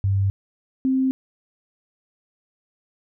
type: tone pair in turn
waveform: sine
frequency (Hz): 98 / 262.7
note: G2 / C4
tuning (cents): 0 / +7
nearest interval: octave + perfect fourth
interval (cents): 1707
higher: second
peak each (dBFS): -17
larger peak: neither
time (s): 0.04-0.3 / 0.85-1.11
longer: neither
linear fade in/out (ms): 0
effects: none